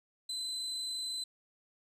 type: tone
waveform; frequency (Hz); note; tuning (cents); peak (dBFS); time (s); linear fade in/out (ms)
35% pulse; 4037; B7; +37; -34; 0.29-1.24; 5
effects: resampled to 32000 Hz + 12-bit